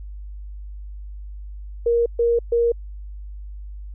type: tone bursts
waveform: sine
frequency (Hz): 469.9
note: A#4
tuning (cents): +14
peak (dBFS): -15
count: 3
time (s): 1.86-2.72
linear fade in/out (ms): 5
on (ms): 200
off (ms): 130
effects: added 50 Hz sine -32 dBFS peak until 3.94 s